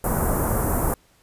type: band-stop noise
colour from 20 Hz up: pink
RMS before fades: -22 dBFS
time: 0.04-0.94 s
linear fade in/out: 2 ms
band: 1300 to 9700 Hz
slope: 24 dB/octave
effects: pink hiss -59 dBFS RMS until 1.22 s + resampled to 32000 Hz